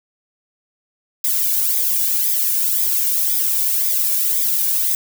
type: noise with flanger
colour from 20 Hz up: violet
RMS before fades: -18 dBFS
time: 1.24-4.95 s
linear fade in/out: 2 ms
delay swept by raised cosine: 0.69 to 1.58 ms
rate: 1.9 Hz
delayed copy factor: -0.7
effects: none